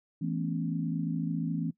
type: tone cluster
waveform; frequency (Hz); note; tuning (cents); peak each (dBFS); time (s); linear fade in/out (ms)
sine; 165 / 218.5 / 243.9 / 273; E3 / A3 / B3 / C#4; +2 / -12 / -21 / -26; -31 / -37 / -37 / -35; 0.21-1.71; 10
effects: noise-tail reverb RT60 0.1 s tail -19 dB re dry